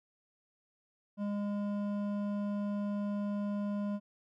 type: tone with hard clipping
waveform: sine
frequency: 204.3 Hz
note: G#3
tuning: 28 cents flat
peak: -34 dBFS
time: 1.17-4 s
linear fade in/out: 50 ms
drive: 10 dB
effects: none